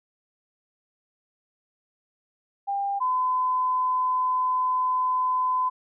sine tone pair in turn, 798 / 1015 Hz, G5 / B5, +31 / +47 cents, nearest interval major third, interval 416 cents, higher second, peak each -24 / -21 dBFS, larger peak second, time 2.67-3 / 3-5.7 s, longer second, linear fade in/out 20 ms, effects none

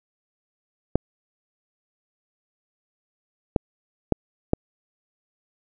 clicks, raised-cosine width 2 ms, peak -4 dBFS, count 4, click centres 0.956 / 3.562 / 4.123 / 4.534 s, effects none

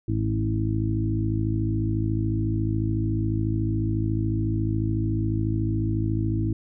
harmonic tone with a mistuned harmonic, 54 Hz, A1, 32 cents flat, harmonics 1 / 2 / 3 / 4 / 5 / 6, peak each -31 / -24 / -36 / -34 / -32 / -29 dBFS, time 0.08-6.53 s, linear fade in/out 5 ms, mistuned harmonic 3, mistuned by -16 cents, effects none

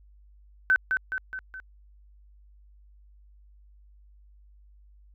sine tone with echo, 1525 Hz, G6, 48 cents flat, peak -17 dBFS, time 0.7-0.76 s, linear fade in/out 0 ms, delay 210 ms, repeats 4, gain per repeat -5 dB, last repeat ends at 1.6 s, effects added 50 Hz sine -52 dBFS peak until 5.14 s

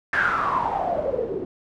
white noise with low-pass filter sweep, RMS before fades -24 dBFS, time 0.13-1.45 s, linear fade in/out 2 ms, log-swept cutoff 1700 to 360 Hz, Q 8.9, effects none

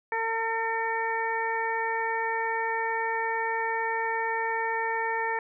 harmonic tone, 452.2 Hz, A4, 47 cents sharp, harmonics 1 / 2 / 3 / 4 / 5, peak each -33 / -29 / -40 / -31 / -37 dBFS, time 0.12-5.39 s, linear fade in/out 2 ms, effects none

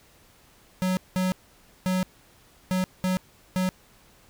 square tone bursts at uneven times, 185 Hz, F#3, in tune, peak -23 dBFS, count 6, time 0.82-0.97 / 1.16-1.32 / 1.86-2.03 / 2.71-2.84 / 3.04-3.17 / 3.56-3.69 s, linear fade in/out 0 ms, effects pink hiss -57 dBFS RMS until 4.29 s

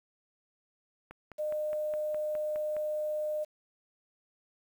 click train, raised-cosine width 0.5 ms, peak -31 dBFS, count 9, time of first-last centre 1.11-2.766 s, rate 4.83 Hz
sine tone, 608 Hz, D#5, 40 cents flat, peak -30 dBFS, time 1.38-3.45 s, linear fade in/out 20 ms
effects 9-bit

